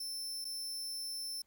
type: tone with dropouts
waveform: sawtooth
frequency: 5330 Hz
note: E8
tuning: 18 cents sharp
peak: -36 dBFS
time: 0-1.42 s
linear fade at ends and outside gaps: 5 ms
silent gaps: 0.445-0.45 s
effects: pink hiss -75 dBFS RMS until 1.46 s